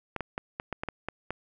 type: clicks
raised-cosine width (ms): 0.5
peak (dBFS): -17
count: 9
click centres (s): 0.163 / 0.207 / 0.379 / 0.599 / 0.727 / 0.835 / 0.887 / 1.086 / 1.306
effects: none